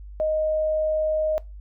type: tone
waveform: sine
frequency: 622.3 Hz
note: D#5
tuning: in tune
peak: -20 dBFS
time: 0.2-1.38 s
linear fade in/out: 0 ms
effects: noise-tail reverb RT60 0.2 s tail -20 dB re dry + added 50 Hz sine -37 dBFS peak until 1.6 s